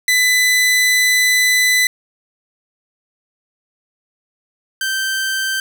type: tone pair in turn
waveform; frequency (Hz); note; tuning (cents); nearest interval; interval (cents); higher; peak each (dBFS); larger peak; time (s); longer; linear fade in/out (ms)
sawtooth; 2000 / 1557.5; B6 / G6; +21 / -12; major third; 433; first; -8 / -14; first; 0.08-1.87 / 4.81-5.6; first; 2
effects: none